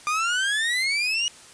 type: exponential sweep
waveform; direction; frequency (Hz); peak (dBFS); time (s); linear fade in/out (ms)
30% pulse; up; 1198 to 2919; -19; 0.07-1.28; 0
effects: white hiss -47 dBFS RMS until 1.53 s + resampled to 22050 Hz